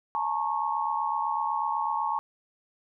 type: tone cluster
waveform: sine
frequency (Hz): 855 / 923 / 1096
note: A5 / A#5 / C#6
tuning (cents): -50 / -17 / -20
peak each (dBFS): -30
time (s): 0.15-2.19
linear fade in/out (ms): 0
effects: none